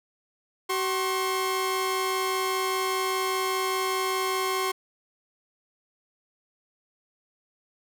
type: tone pair together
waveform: sawtooth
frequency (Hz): 379 / 1072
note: F#4 / C6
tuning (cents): +42 / +42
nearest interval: octave + tritone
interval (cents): 1800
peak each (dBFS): -24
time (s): 0.69-4.72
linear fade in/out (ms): 10
effects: none